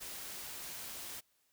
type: noise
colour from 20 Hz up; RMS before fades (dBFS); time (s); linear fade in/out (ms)
white; -45; 0-1.21; 20
effects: white hiss -75 dBFS RMS until 1.52 s